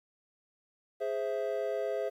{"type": "chord", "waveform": "triangle", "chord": "Ab augmented", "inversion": "none", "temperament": "equal", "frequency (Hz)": [415.3, 523.3, 659.3], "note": ["Ab4", "C5", "E5"], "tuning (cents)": [0, 0, 0], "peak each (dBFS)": -33, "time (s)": [1, 2.1], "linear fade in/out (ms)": 20, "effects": ["11-bit"]}